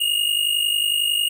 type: tone pair together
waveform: square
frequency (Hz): 2834 / 2885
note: F7 / F#7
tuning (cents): +25 / -44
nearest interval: unison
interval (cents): 31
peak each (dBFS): -21 / -23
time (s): 0-1.29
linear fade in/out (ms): 10
effects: none